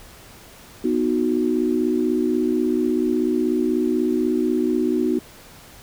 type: chord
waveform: sine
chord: B major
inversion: none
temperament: equal with one note detuned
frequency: 246.9 / 311.1 / 367.4 Hz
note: B3 / D#4 / F#4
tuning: 0 / 0 / -12 cents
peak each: -22 dBFS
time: 0.84-5.19 s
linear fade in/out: 5 ms
effects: pink hiss -45 dBFS RMS until 5.82 s